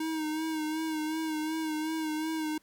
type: tone with vibrato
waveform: square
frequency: 313.8 Hz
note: D#4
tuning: 15 cents sharp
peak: -31 dBFS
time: 0-2.58 s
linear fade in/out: 5 ms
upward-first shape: sine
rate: 2.7 Hz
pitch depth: 38 cents each way
effects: pink hiss -67 dBFS RMS until 2.62 s